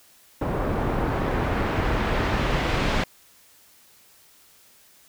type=noise with low-pass filter sweep; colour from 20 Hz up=pink; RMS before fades=-24 dBFS; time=0.41-3.04 s; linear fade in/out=5 ms; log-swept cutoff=940 to 3400 Hz; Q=0.73; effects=white hiss -55 dBFS RMS until 5.08 s